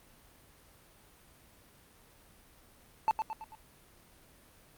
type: tone with echo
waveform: triangle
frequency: 879 Hz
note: A5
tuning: 2 cents flat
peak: -21 dBFS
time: 3.08-3.11 s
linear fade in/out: 0 ms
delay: 110 ms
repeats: 4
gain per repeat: -6 dB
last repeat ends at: 3.55 s
effects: pink hiss -60 dBFS RMS until 4.77 s + Opus 32 kbps